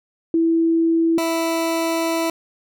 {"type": "tone pair in turn", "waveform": ["sine", "20% pulse"], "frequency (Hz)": [329.6, 329.6], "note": ["E4", "E4"], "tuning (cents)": [0, 0], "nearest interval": "unison", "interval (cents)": 0, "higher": "neither", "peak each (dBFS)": [-14, -14], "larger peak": "neither", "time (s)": [[0.34, 1.18], [1.18, 2.3]], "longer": "second", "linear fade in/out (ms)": 2, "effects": []}